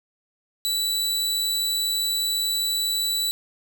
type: tone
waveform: sawtooth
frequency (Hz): 3951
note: B7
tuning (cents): 0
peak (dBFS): -19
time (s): 0.65-3.31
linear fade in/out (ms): 0
effects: none